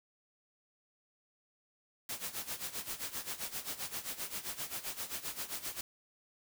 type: noise with tremolo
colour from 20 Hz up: white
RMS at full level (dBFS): -38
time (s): 2.09-5.81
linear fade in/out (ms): 2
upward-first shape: sine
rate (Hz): 7.6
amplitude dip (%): 80
effects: none